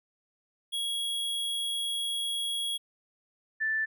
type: tone pair in turn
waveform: square / sine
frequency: 3318 / 1761.7 Hz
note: G#7 / A6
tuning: -2 / +2 cents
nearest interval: major seventh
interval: 1096 cents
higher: first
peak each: -30 / -26 dBFS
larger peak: second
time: 0.72-2.78 / 3.6-3.86 s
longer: first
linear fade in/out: 20 ms
effects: none